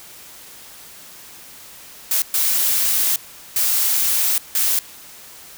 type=noise bursts at uneven times; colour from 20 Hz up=blue; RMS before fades=-18 dBFS; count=4; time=2.11-2.22 / 2.34-3.16 / 3.56-4.38 / 4.55-4.79 s; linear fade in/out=2 ms; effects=white hiss -41 dBFS RMS until 5.57 s